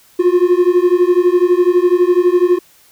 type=beating tone pair; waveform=triangle; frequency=350.8 / 362.8 Hz; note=F4 / F#4; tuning=+8 / -34 cents; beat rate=12 Hz; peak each=-10 dBFS; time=0.19-2.59 s; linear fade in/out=10 ms; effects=white hiss -49 dBFS RMS until 2.91 s